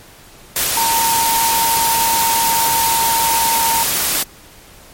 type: tone in noise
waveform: sine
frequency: 915 Hz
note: A#5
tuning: 32 cents flat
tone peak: -15 dBFS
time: 0.77-3.83 s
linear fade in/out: 2 ms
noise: white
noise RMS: -17 dBFS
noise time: 0.56-4.23 s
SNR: -1 dB
effects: pink hiss -42 dBFS RMS until 4.93 s + MP3 64 kbps